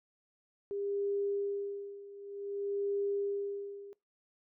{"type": "tone with tremolo", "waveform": "sine", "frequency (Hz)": 401.8, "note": "G4", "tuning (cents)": 43, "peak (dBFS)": -30, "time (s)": [0.71, 3.93], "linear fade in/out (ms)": 0, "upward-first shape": "sine", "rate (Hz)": 0.54, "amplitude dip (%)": 85, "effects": ["noise-tail reverb RT60 0.2 s tail -22 dB re dry"]}